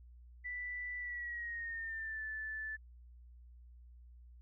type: tone with pitch glide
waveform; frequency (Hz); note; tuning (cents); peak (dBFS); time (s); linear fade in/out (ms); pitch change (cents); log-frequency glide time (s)
sine; 1975.5 to 1749.8; B6 to A6; 0 to -10; -39; 0.44-2.77; 20; -210; 0.98-2.23
effects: added 60 Hz sine -54 dBFS peak until 4.41 s